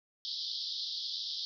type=band-pass noise; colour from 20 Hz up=white; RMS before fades=-38 dBFS; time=0.25-1.45 s; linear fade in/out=0 ms; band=3300 to 5200 Hz; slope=96 dB/octave; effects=none